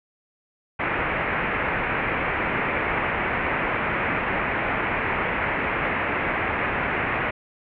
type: low-pass noise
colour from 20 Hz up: white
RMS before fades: -25 dBFS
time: 0.79-7.31 s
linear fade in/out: 10 ms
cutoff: 2400 Hz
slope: 48 dB/octave
effects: none